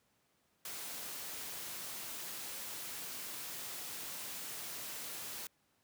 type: noise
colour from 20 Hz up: white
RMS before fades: -44 dBFS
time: 0.65-5.47 s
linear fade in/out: 2 ms
effects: pink hiss -75 dBFS RMS until 5.83 s + high-pass 100 Hz 12 dB/octave